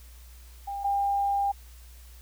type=tone pair in turn; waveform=sine; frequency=800 / 800 Hz; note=G5 / G5; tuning=+35 / +35 cents; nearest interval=unison; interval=0 cents; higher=neither; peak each=-31 / -23 dBFS; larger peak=second; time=0.67-0.84 / 0.84-1.52 s; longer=second; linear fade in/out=10 ms; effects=added 60 Hz sine -46 dBFS peak until 2.21 s + white hiss -56 dBFS RMS until 2.21 s